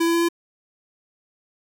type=tone with pitch steps; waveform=square; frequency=333.8 / 335.9 / 338.1 / 340.2 Hz; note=E4 / E4 / E4 / F4; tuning=+22 / +33 / +44 / -45 cents; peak=-18 dBFS; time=0-0.288 s; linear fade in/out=10 ms; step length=72 ms; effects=none